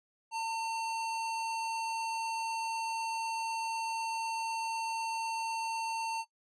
square tone, 904 Hz, A5, 47 cents sharp, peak -33 dBFS, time 0.31-6.25 s, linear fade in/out 50 ms, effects noise-tail reverb RT60 0.1 s tail -18 dB re dry + resampled to 22050 Hz

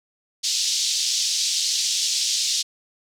white band-pass noise, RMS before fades -23 dBFS, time 0.43-2.63 s, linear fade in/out 20 ms, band 3600 to 6300 Hz, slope 24 dB/octave, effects none

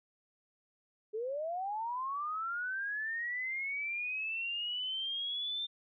sine linear sweep, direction up, 415.3 to 3599 Hz, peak -34 dBFS, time 1.13-5.67 s, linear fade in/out 20 ms, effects none

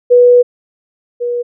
sine tone pair in turn, 489.6 / 482.6 Hz, B4 / B4, -15 / -40 cents, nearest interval unison, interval 25 cents, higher first, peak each -3 / -14 dBFS, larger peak first, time 0.1-0.43 / 1.2-1.43 s, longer first, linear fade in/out 20 ms, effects none

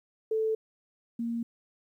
sine tone pair in turn, 440 / 232.9 Hz, A4 / A#3, 0 / -1 cents, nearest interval major seventh, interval 1101 cents, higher first, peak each -25 / -29 dBFS, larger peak first, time 0.31-0.55 / 1.19-1.43 s, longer neither, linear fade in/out 5 ms, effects 11-bit

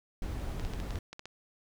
brown noise, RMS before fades -36 dBFS, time 0.22-0.99 s, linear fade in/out 2 ms
clicks, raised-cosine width 0.2 ms, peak -26 dBFS, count 9, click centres 0.597 / 0.65 / 0.736 / 0.801 / 0.907 / 0.957 / 1.13 / 1.194 / 1.256 s
effects none

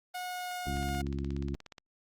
sawtooth tone with pitch glide, 726 to 717.7 Hz, F#5 to F5, -33 to +47 cents, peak -32 dBFS, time 0.14-1.02 s, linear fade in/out 10 ms, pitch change -20 cents, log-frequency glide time 0.25-0.85 s
harmonic tone, 69.3 Hz, C#2, in tune, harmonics 1 / 2 / 3 / 4 / 5, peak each -35 / -38 / -40 / -41 / -42 dBFS, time 0.67-1.55 s, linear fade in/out 0 ms
click train, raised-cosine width 0.2 ms, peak -30 dBFS, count 18, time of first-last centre 0.77-1.782 s, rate 16.8 Hz
effects Opus 32 kbps

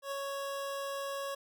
25% pulse tone with ADSR envelope, 554.4 Hz, C#5, in tune, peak -30 dBFS, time 0.02-1.35 s, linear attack 99 ms, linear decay 3 ms, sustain -2 dB, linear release 8 ms, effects none

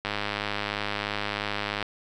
click train, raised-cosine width 0.3 ms, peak -12 dBFS, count 184, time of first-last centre 0.05-1.827 s, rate 103 Hz, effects none

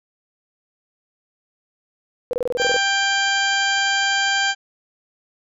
sine tone bursts, 493.9 Hz, B4, in tune, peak -18 dBFS, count 10, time 2.31-2.764 s, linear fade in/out 0 ms, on 22 ms, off 26 ms
harmonic tone, 789 Hz, G5, 11 cents sharp, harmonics 1 / 2 / 3 / 4 / 5 / 6 / 7 / 8 / 9, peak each -24 / -20 / -28 / -24 / -36 / -28 / -40 / -35 / -31 dBFS, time 2.57-4.55 s, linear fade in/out 50 ms
effects none

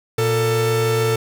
45% pulse tone pair together, 117.9 / 445.1 Hz, A#2 / A4, +20 / +20 cents, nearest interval octave + major seventh, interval 2300 cents, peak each -20 / -18 dBFS, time 0.18-1.16 s, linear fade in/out 5 ms, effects 8-bit

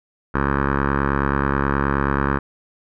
10% pulse tone with low-pass filter, 69.4 Hz, C#2, 3 cents sharp, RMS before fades -20 dBFS, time 0.34-2.39 s, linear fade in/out 10 ms, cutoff 1400 Hz, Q 8.8, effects none

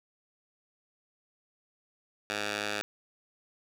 10% pulse tone with band-pass filter, 103.83 Hz, G#2, in tune, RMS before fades -34 dBFS, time 2.3-2.82 s, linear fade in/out 0 ms, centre 2800 Hz, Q 0.67, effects none

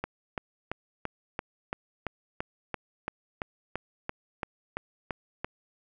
click train, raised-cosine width 0.5 ms, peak -16 dBFS, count 17, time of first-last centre 0.04-5.445 s, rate 2.96 Hz, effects none

